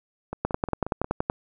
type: two click trains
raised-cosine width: 1 ms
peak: -9 / -17 dBFS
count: 10 / 5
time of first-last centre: 0.45-1.299 / 0.33-1.044 s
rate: 10.6 / 5.6 Hz
effects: none